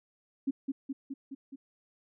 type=tone with echo; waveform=sine; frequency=271.9 Hz; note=C#4; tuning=33 cents flat; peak=-26 dBFS; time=0.47-0.51 s; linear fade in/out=10 ms; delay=210 ms; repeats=5; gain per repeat=-3 dB; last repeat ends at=1.56 s; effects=none